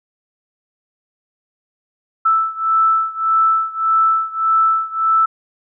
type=beating tone pair; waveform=sine; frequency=1318.5 / 1320.2 Hz; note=E6 / E6; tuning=0 / +2 cents; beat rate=1.7 Hz; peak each=-15 / -17 dBFS; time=2.25-5.26 s; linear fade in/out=10 ms; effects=none